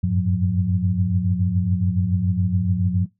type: tone cluster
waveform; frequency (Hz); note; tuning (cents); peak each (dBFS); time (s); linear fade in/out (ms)
sine; 91.1 / 98.2 / 110.5 / 179.5; F#2 / G2 / A2 / F3; -26 / +4 / +8 / +48; -23 / -22 / -29 / -21; 0.03-3.06; 10
effects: noise-tail reverb RT60 0.2 s tail -21 dB re dry